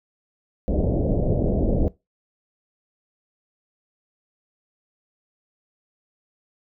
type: low-pass noise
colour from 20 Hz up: pink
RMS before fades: -21 dBFS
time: 0.68-1.88 s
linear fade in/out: 0 ms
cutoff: 630 Hz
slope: 48 dB/octave
effects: noise-tail reverb RT60 0.2 s tail -19 dB re dry